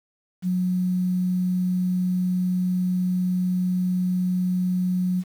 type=tone; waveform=sine; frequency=182.1 Hz; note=F#3; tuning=27 cents flat; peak=-20 dBFS; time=0.42-5.24 s; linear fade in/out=50 ms; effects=8-bit